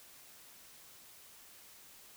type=silence; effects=white hiss -57 dBFS RMS until 2.16 s